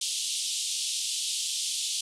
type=band-pass noise; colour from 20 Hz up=pink; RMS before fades=-31 dBFS; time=0.01-2.01 s; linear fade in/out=5 ms; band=3000 to 10000 Hz; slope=48 dB/octave; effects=none